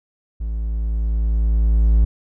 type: tone with level ramp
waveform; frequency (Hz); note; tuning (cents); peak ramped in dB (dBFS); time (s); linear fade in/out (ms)
triangle; 55; A1; 0; -20 to -8; 0.4-2.05; 10
effects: none